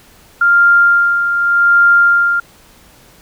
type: tone with tremolo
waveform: sine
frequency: 1396.9 Hz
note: F6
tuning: in tune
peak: -5 dBFS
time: 0.41-2.4 s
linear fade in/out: 5 ms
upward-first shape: sine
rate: 0.85 Hz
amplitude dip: 55%
effects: pink hiss -45 dBFS RMS until 3.21 s